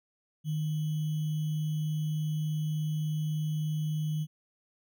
sine tone with sample-and-hold, 153.9 Hz, D#3, 19 cents flat, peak -28 dBFS, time 0.44-4.27 s, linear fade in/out 50 ms, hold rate 3150 Hz, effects none

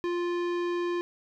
sine tone with tanh clipping, 349.2 Hz, F4, in tune, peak -29 dBFS, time 0.04-1.01 s, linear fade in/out 0 ms, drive 18 dB, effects none

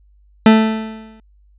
40% pulse tone with exponential decay, 220 Hz, A3, in tune, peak -3 dBFS, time 0.46-1.2 s, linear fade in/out 2 ms, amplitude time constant 160 ms, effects added 50 Hz sine -48 dBFS peak until 1.58 s + resampled to 8000 Hz

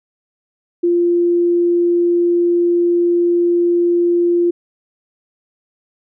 sine tone, 346.9 Hz, F4, 12 cents flat, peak -11 dBFS, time 0.83-4.51 s, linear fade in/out 10 ms, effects none

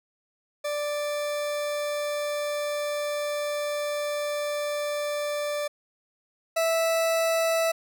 40% pulse tone pair in turn, 588 / 657.2 Hz, D5 / E5, +2 / -5 cents, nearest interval major second, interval 193 cents, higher second, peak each -26 / -21 dBFS, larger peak second, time 0.64-5.68 / 6.56-7.72 s, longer first, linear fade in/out 10 ms, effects none

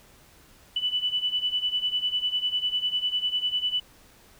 sine beating tone pair, 2972 / 2982 Hz, F#7 / F#7, +7 / +13 cents, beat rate 10 Hz, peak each -29 / -26 dBFS, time 0.76-3.8 s, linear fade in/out 5 ms, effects pink hiss -55 dBFS RMS until 4.39 s

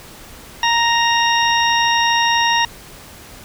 harmonic tone, 932.3 Hz, A#5, in tune, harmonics 1 / 2 / 3 / 4 / 6, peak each -16 / -19 / -21 / -22 / -24 dBFS, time 0.63-2.65 s, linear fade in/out 2 ms, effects pink hiss -39 dBFS RMS until 3.44 s

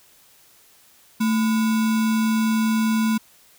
sine tone with sample-and-hold, 221.3 Hz, A3, 10 cents sharp, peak -17 dBFS, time 1.2-3.18 s, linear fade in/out 10 ms, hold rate 1225 Hz, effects white hiss -54 dBFS RMS until 3.58 s

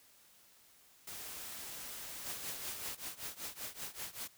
white noise, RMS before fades -46 dBFS, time 1.07-2.95 s, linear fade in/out 5 ms
white noise with tremolo, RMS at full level -41 dBFS, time 2.25-4.28 s, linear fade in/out 10 ms, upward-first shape triangle, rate 5.2 Hz, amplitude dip 95%
effects white hiss -64 dBFS RMS until 4.37 s

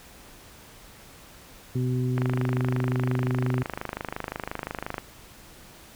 harmonic tone, 126.2 Hz, B2, 38 cents sharp, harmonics 1 / 2 / 3, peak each -24 / -30 / -34 dBFS, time 1.75-3.63 s, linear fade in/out 5 ms
click train, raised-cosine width 0.5 ms, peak -15 dBFS, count 73, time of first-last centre 2.18-4.982 s, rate 25.7 Hz
effects pink hiss -49 dBFS RMS until 5.95 s

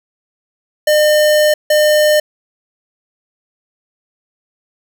square tone bursts at uneven times, 605 Hz, D#5, 49 cents flat, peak -9 dBFS, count 2, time 0.87-1.54 / 1.7-2.2 s, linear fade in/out 5 ms, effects none

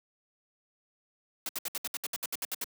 white noise bursts, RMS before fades -34 dBFS, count 13, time 1.46-2.642 s, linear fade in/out 2 ms, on 30 ms, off 66 ms, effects high-pass 200 Hz 12 dB/octave

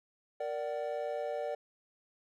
triangle chord, Bb augmented, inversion none, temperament equal with one note detuned, 466.2 / 587.3 / 753.4 Hz, Bb4 / D5 / F#5, 0 / 0 / +31 cents, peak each -37 / -34 / -39 dBFS, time 0.4-1.55 s, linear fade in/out 5 ms, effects none

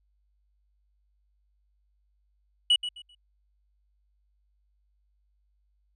triangle tone with echo, 2935 Hz, F#7, 15 cents flat, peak -16 dBFS, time 2.7-2.76 s, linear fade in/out 5 ms, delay 130 ms, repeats 3, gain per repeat -12 dB, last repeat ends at 3.15 s, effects added 50 Hz sine -67 dBFS peak until 5.95 s + resampled to 22050 Hz

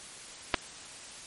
clicks, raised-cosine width 0.3 ms, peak -8 dBFS, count 2, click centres 0.541 / 0.544 s, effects white hiss -46 dBFS RMS until 1.26 s + MP3 48 kbps

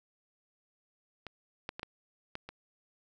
clicks, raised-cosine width 0.3 ms, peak -26 / -20 / -24 / -22 / -22 / -27 dBFS, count 6, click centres 1.267 / 1.691 / 1.795 / 1.831 / 2.354 / 2.49 s, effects none

